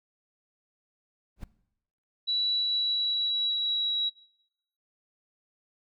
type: noise with exponential growth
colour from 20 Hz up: brown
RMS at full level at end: -33 dBFS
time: 1.36-1.44 s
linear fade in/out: 5 ms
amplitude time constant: 16 ms
type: tone with pitch glide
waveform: sine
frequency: 3932 to 3878 Hz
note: B7 to B7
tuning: -8 to -32 cents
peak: -25 dBFS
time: 2.27-4.1 s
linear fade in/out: 20 ms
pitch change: -24 cents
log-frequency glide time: 2.54-3.99 s
effects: noise-tail reverb RT60 0.8 s tail -19 dB re dry